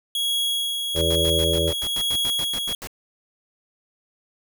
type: tone with tremolo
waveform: 45% pulse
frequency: 3322 Hz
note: G#7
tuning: in tune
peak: -20 dBFS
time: 0.15-2.75 s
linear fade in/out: 2 ms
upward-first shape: sine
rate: 1.1 Hz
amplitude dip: 40%
type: harmonic tone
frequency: 82.41 Hz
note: E2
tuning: in tune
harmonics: 1 / 2 / 4 / 5 / 6 / 7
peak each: -25 / -30 / -29 / -27 / -28 / -26 dBFS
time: 0.94-1.74 s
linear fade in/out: 50 ms
type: noise bursts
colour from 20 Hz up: pink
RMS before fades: -34 dBFS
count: 14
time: 0.96-2.872 s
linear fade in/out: 0 ms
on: 53 ms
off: 90 ms
effects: none